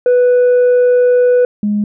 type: tone pair in turn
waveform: sine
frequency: 493.9 / 207.7 Hz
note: B4 / G#3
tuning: 0 / 0 cents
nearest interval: octave + minor third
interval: 1500 cents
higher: first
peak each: -4 / -11 dBFS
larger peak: first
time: 0.06-1.45 / 1.63-1.84 s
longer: first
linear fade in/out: 2 ms
effects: tanh soft clip ceiling -6 dBFS